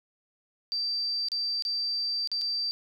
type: tone with dropouts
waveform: sine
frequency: 4672 Hz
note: D8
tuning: 10 cents flat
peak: -27 dBFS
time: 0.72-2.71 s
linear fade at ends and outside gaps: 0 ms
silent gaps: 1.285-1.318 / 1.623-1.651 / 2.274-2.316 / 2.413-2.417 s
effects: 10-bit